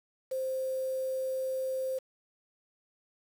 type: tone with quantisation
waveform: sine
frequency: 523.3 Hz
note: C5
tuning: in tune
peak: -30 dBFS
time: 0.31-1.99 s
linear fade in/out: 10 ms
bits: 8
effects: none